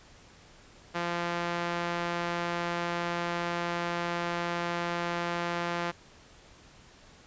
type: tone with band-pass filter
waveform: sawtooth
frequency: 172.4 Hz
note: F3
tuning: 22 cents flat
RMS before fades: -32 dBFS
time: 0.94-5.92 s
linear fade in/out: 20 ms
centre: 1400 Hz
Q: 0.62
effects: pink hiss -55 dBFS RMS until 7.26 s + resampled to 16000 Hz